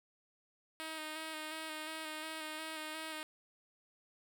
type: tone with vibrato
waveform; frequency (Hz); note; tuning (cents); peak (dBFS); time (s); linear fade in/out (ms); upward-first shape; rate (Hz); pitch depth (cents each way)
5% pulse; 313.6; D#4; +14; -30; 0.8-3.23; 0; square; 2.8; 21
effects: none